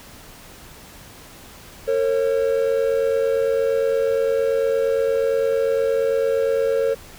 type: tone pair together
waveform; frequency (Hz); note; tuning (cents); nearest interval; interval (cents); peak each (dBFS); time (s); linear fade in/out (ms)
triangle; 455.3 / 544; A#4 / C#5; -41 / -33; minor third; 308; -17 / -18; 1.87-6.95; 20
effects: tanh soft clip ceiling -8 dBFS + pink hiss -43 dBFS RMS until 7.18 s